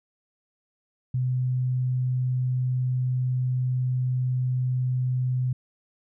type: tone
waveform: sine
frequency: 127 Hz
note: B2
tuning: 49 cents sharp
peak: -22 dBFS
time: 1.14-5.53 s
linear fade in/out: 5 ms
effects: none